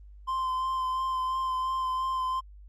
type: tone with vibrato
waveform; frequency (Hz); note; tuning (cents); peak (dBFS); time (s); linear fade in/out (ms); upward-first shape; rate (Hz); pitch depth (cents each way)
triangle; 1039; C6; -12; -25; 0.27-2.41; 20; sine; 2.9; 18
effects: added 50 Hz sine -46 dBFS peak until 2.68 s + Opus 32 kbps